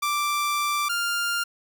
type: tone pair in turn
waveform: sawtooth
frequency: 1174.7 / 1399.7 Hz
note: D6 / F6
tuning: 0 / +3 cents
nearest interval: minor third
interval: 303 cents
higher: second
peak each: -19 / -20 dBFS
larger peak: first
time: 0.02-0.89 / 0.89-1.44 s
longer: first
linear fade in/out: 10 ms
effects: none